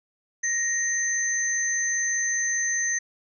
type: tone pair together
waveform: sine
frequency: 1874 / 6181 Hz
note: A#6 / G8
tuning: +9 / -25 cents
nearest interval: octave + major sixth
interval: 2066 cents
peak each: -26 / -25 dBFS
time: 0.43-2.99 s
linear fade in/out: 10 ms
effects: none